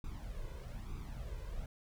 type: noise with flanger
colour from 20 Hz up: brown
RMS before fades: -43 dBFS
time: 0.04-1.66 s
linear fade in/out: 2 ms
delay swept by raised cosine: 0.81 to 2.01 ms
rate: 1.1 Hz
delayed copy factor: +0.7
effects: none